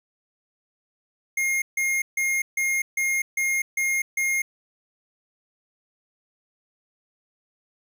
square tone bursts, 2135 Hz, C7, 34 cents sharp, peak -22 dBFS, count 8, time 1.37-4.42 s, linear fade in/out 5 ms, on 250 ms, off 150 ms, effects none

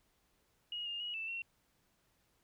sine tone with pitch steps, 2884 / 2822 / 2902 / 2651 / 2724 Hz, F#7 / F7 / F#7 / E7 / F7, -45 / +17 / -34 / +9 / -44 cents, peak -38 dBFS, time 0.72-1.42 s, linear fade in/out 2 ms, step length 140 ms, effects pink hiss -75 dBFS RMS until 2.43 s

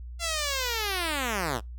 5% pulse linear sweep, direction down, 690 to 100.9 Hz, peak -16 dBFS, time 0.19-1.61 s, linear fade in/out 50 ms, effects noise-tail reverb RT60 0.2 s tail -26 dB re dry + added 60 Hz sine -37 dBFS peak until 1.78 s

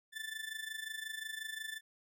30% pulse tone with amplitude modulation, 1760 Hz, A6, in tune, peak -35 dBFS, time 0.12-1.81 s, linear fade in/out 50 ms, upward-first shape sine, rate 25.6 Hz, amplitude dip 75%, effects none

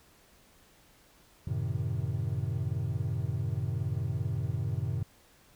triangle chord, F# diminished seventh, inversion none, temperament equal, 92.5 / 110 / 130.81 / 155.56 Hz, F#2 / A2 / C3 / Eb3, 0 / 0 / 0 / 0 cents, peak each -33 / -32 / -32 / -36 dBFS, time 1.47-5.03 s, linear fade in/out 5 ms, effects pink hiss -61 dBFS RMS until 5.55 s

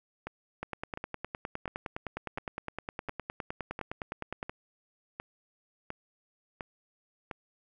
two click trains, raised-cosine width 0.5 ms, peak -22 / -20 dBFS, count 11 / 38, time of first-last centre 0.27-7.312 / 0.63-4.429 s, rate 1.42 / 9.74 Hz, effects none

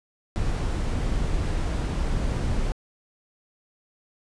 brown noise, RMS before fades -25 dBFS, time 0.36-2.72 s, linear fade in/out 0 ms, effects resampled to 22050 Hz

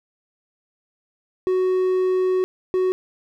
triangle tone pair in turn, 370.9 / 370.9 Hz, F#4 / F#4, +4 / +4 cents, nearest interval unison, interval 0 cents, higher neither, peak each -15 dBFS, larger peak neither, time 1.47-2.44 / 2.74-2.92 s, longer first, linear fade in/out 0 ms, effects none

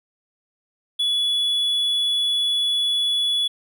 triangle tone, 3409 Hz, G#7, 45 cents sharp, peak -17 dBFS, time 0.99-3.48 s, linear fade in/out 10 ms, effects none

